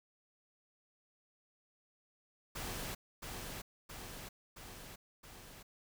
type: noise with echo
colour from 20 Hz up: pink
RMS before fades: -42 dBFS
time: 2.55-2.95 s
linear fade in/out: 10 ms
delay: 670 ms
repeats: 4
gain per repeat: -3 dB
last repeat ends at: 5.63 s
effects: none